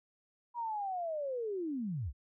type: linear sweep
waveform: sine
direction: down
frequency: 970 to 52 Hz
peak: -34 dBFS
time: 0.54-2.13 s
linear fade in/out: 50 ms
effects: none